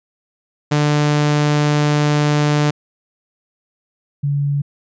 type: tone pair in turn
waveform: sawtooth / sine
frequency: 148.2 / 142.58 Hz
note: D3 / C#3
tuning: +16 / +49 cents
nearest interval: minor second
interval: 67 cents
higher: first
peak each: -9 / -15 dBFS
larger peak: first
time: 0.71-2.71 / 4.23-4.62 s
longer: first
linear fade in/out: 10 ms
effects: resampled to 16000 Hz